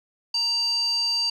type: tone with band-pass filter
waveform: square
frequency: 932.3 Hz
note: A#5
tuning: in tune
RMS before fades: -24 dBFS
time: 0.34-1.3 s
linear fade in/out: 5 ms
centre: 4500 Hz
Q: 9.6
effects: none